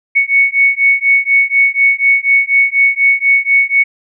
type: beating tone pair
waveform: sine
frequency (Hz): 2217 / 2221.1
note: C#7 / C#7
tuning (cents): 0 / +3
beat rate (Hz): 4.1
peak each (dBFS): -11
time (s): 0.15-3.84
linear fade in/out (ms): 20
effects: none